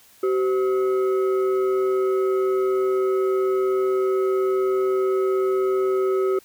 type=tone with frequency modulation; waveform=sine; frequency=381.6 Hz; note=G4; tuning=47 cents flat; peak=-17 dBFS; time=0.23-6.39 s; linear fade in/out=5 ms; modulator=899 Hz; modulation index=0.47; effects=tanh soft clip ceiling -14 dBFS + white hiss -53 dBFS RMS until 6.44 s